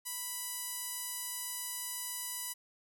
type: tone with band-pass filter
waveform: sawtooth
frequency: 987.8 Hz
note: B5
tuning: in tune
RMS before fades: -40 dBFS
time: 0.05-2.54 s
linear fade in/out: 20 ms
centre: 11000 Hz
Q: 1.6
effects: none